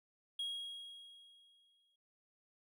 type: tone with exponential decay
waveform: triangle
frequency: 3288 Hz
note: G#7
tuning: 18 cents flat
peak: -35 dBFS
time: 0.39-1.96 s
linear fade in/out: 5 ms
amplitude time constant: 340 ms
effects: none

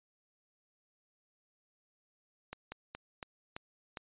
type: slowing click train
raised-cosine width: 0.3 ms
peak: -25 dBFS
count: 6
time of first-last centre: 2.53-3.972 s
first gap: 190 ms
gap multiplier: 1.21
effects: resampled to 8000 Hz

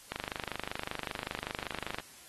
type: click train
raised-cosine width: 0.3 ms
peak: -19 dBFS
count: 48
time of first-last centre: 0.12-1.985 s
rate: 25.2 Hz
effects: white hiss -54 dBFS RMS until 2.28 s + AAC 32 kbps

